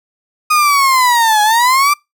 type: linear two-way sweep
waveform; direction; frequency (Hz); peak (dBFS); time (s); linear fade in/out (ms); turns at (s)
35% pulse; down then up; 1244.5 to 830.6 to 1187; -7; 0.5-1.94; 10; 1.42
effects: noise-tail reverb RT60 0.2 s tail -25 dB re dry